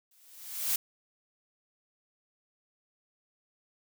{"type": "noise with exponential growth", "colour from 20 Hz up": "blue", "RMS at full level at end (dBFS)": -26, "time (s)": [0.11, 0.76], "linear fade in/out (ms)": 5, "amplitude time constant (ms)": 140, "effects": []}